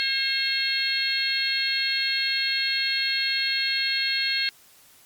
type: harmonic tone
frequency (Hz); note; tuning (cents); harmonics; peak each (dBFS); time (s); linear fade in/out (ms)
538; C5; +48; 3 / 4 / 5 / 6 / 7 / 8; -30 / -29 / -31 / -32 / -34 / -25; 0-4.49; 0
effects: white hiss -54 dBFS RMS until 5.05 s + MP3 96 kbps